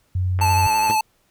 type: tone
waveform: sine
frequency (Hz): 91.6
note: F#2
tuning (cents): -17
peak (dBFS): -18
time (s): 0.15-0.67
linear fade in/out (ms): 5
type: click train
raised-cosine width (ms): 0.5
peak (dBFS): -17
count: 56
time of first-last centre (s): 0.39-0.909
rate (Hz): 106
type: tone with vibrato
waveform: square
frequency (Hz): 874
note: A5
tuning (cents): -12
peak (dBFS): -17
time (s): 0.41-1.01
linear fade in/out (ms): 5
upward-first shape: sine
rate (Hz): 12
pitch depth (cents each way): 28
type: tone with exponential decay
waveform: 15% pulse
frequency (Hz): 110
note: A2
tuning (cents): 0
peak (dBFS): -18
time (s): 0.89-1.02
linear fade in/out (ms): 5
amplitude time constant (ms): 27
effects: pink hiss -63 dBFS RMS until 1.3 s